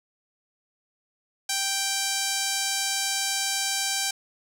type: tone with band-pass filter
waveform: sawtooth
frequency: 784 Hz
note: G5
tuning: in tune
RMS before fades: -27 dBFS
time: 1.49-4.11 s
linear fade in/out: 5 ms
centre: 6800 Hz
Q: 1.1
effects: none